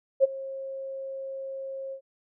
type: tone with ADSR envelope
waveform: sine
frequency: 538 Hz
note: C5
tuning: 48 cents sharp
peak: -13 dBFS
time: 0.2-2.01 s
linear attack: 38 ms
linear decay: 20 ms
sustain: -20 dB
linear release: 85 ms
effects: none